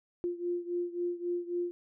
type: beating tone pair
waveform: sine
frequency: 349.2 / 352.9 Hz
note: F4 / F4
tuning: 0 / +18 cents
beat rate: 3.7 Hz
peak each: -33 / -36 dBFS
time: 0.24-1.71 s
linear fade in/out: 0 ms
effects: none